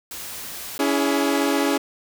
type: noise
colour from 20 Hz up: white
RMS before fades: -34 dBFS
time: 0.11-0.78 s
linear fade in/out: 2 ms
type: chord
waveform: sawtooth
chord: C# minor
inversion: none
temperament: equal with one note detuned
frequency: 281.9 / 329.6 / 415.3 Hz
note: C#4 / E4 / G#4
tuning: +29 / 0 / 0 cents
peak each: -17 / -21 / -21 dBFS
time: 0.79-1.78 s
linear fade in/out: 10 ms
effects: none